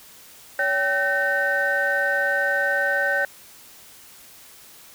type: tone cluster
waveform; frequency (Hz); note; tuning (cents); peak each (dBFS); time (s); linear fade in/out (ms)
sine; 566 / 782 / 1530 / 1831; C#5 / G5 / G6 / A#6; +36 / -4 / -42 / -32; -25 / -29 / -21 / -25; 0.59-3.25; 2
effects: tanh soft clip ceiling -11 dBFS + white hiss -47 dBFS RMS until 4.94 s